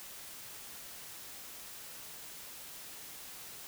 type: silence
effects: white hiss -48 dBFS RMS until 3.67 s